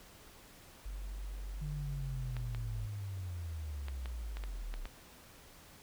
sine tone, 47.42 Hz, F#1, 43 cents sharp, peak -39 dBFS, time 0.85-2.87 s, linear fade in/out 10 ms
sine linear sweep, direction down, 151.6 to 32 Hz, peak -38 dBFS, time 1.61-4.87 s, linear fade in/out 10 ms
clicks, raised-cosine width 0.3 ms, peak -29 dBFS, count 8, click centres 2.367 / 2.548 / 3.884 / 4.058 / 4.37 / 4.438 / 4.74 / 4.855 s
effects pink hiss -57 dBFS RMS until 5.82 s

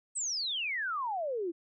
sine exponential sweep, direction down, 8372 to 321.9 Hz, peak -31 dBFS, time 0.15-1.52 s, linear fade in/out 20 ms, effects none

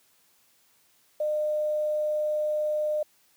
sine tone with quantisation, 606 Hz, D#5, 46 cents flat, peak -24 dBFS, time 1.2-3.03 s, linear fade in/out 5 ms, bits 9, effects white hiss -64 dBFS RMS until 3.36 s + high-pass 80 Hz 12 dB/octave

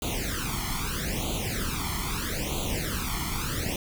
pink noise with flanger, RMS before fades -30 dBFS, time 0.02-3.76 s, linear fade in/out 2 ms, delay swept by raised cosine 0.28 to 0.95 ms, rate 0.78 Hz, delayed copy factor +0.95, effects none

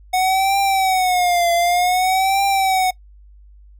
square tone with vibrato, 736 Hz, F#5, 9 cents flat, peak -15 dBFS, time 0.13-2.91 s, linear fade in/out 10 ms, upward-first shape triangle, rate 0.54 Hz, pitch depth 130 cents each way, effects noise-tail reverb RT60 0.1 s tail -22 dB re dry + added 50 Hz sine -42 dBFS peak until 3.79 s

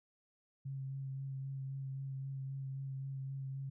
sine tone with vibrato, 135.2 Hz, C#3, 43 cents flat, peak -39 dBFS, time 0.65-3.7 s, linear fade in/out 10 ms, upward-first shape sine, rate 3.8 Hz, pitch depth 17 cents each way, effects none

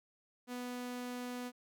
sawtooth tone, 246.9 Hz, B3, in tune, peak -36 dBFS, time 0.47-1.52 s, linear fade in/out 50 ms, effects none

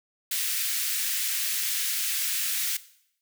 white high-pass noise, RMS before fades -28 dBFS, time 0.31-2.77 s, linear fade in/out 5 ms, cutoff 1700 Hz, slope 24 dB/octave, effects noise-tail reverb RT60 0.7 s tail -17 dB re dry

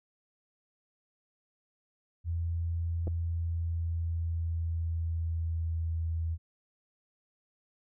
sine tone with pitch glide, 84.1 to 82.08 Hz, E2 to E2, +35 to -7 cents, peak -29 dBFS, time 2.24-6.38 s, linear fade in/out 50 ms, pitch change -42 cents, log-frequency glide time 3.08-5.88 s
clicks, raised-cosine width 2 ms, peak -26 dBFS, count 2, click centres 3.072 / 3.078 s
effects none

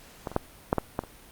clicks, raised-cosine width 1 ms, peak -17 / -25 / -8 / -7 / -9 / -12 / -26 dBFS, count 7, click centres 0.272 / 0.316 / 0.364 / 0.729 / 0.783 / 0.991 / 1.037 s, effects pink hiss -51 dBFS RMS until 1.31 s + Opus 48 kbps

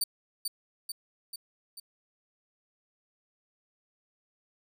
20% pulse tone with echo, 4590 Hz, D8, 40 cents flat, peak -20 dBFS, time 0.01-0.04 s, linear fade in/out 5 ms, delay 440 ms, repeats 4, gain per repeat -4 dB, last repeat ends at 1.8 s, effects none

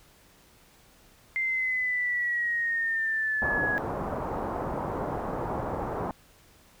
sine linear sweep, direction down, 2093 to 1663 Hz, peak -25 dBFS, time 1.36-3.78 s, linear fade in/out 0 ms
white low-pass noise, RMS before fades -32 dBFS, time 3.42-6.11 s, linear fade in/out 0 ms, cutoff 1000 Hz, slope 24 dB/octave
effects pink hiss -58 dBFS RMS until 6.8 s

